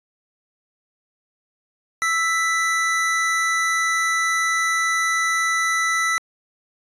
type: tone pair together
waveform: square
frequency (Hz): 1318.5 / 1980.3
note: E6 / B6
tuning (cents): 0 / +4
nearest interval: perfect fifth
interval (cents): 704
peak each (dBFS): -23 / -21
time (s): 2.02-6.18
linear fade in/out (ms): 0
effects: resampled to 22050 Hz